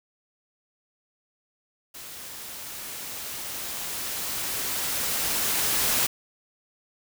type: noise with level ramp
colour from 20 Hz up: white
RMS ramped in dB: -41 to -23 dBFS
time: 1.94-6.07 s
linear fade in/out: 10 ms
effects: none